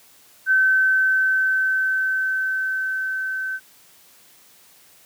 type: tone with level ramp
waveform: sine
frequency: 1535 Hz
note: G6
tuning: 37 cents flat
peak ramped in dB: -13 to -24 dBFS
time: 0.46-3.6 s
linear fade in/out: 50 ms
effects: white hiss -52 dBFS RMS until 5.05 s + high-pass 80 Hz 12 dB/octave